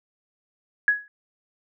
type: tone with exponential decay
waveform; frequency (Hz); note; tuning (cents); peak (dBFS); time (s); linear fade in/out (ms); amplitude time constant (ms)
sine; 1674; G#6; +13; -12; 0.88-1.08; 1; 42
effects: none